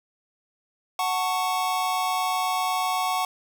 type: chord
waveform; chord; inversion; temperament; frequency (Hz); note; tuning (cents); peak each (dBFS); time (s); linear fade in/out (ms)
square; F# minor; none; just; 740 / 888 / 1110; F#5 / A5 / C#6; 0 / +16 / +2; -27 / -31 / -28; 0.99-3.25; 2
effects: none